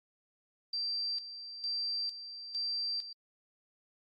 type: tone with tremolo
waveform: sine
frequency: 4699 Hz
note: D8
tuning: in tune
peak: -32 dBFS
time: 0.73-3.13 s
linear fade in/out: 5 ms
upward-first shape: square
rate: 1.1 Hz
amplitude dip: 70%
effects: AAC 32 kbps